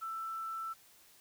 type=tone with quantisation; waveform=sine; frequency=1329 Hz; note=E6; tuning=14 cents sharp; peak=-37 dBFS; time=0.01-0.74 s; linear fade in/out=20 ms; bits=10; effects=white hiss -62 dBFS RMS until 1.2 s